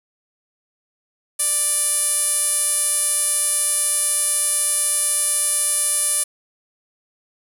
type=tone with band-pass filter; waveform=sawtooth; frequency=588 Hz; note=D5; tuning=2 cents sharp; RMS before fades=-20 dBFS; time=1.39-6.24 s; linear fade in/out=10 ms; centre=10000 Hz; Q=6.9; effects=none